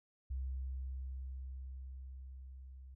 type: tone with level ramp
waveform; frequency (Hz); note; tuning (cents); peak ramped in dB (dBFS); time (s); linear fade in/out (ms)
sine; 65.41; C2; 0; -36 to -50; 0.3-2.95; 10
effects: none